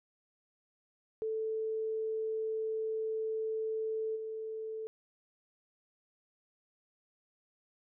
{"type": "tone with level steps", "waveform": "sine", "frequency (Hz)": 440.2, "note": "A4", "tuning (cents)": 1, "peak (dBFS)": [-32, -37], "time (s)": [1.22, 4.87], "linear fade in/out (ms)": 0, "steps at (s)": 4.15, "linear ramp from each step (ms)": 20, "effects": []}